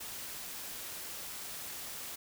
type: noise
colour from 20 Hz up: white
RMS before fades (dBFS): -43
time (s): 0-2.16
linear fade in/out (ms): 10
effects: none